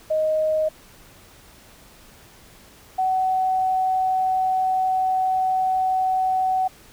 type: tone pair in turn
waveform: sine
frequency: 624 / 751.3 Hz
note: D#5 / F#5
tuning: +5 / +26 cents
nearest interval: minor third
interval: 321 cents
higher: second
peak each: -18 dBFS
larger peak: neither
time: 0.1-0.69 / 2.98-6.68 s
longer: second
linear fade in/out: 10 ms
effects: pink hiss -49 dBFS RMS until 6.92 s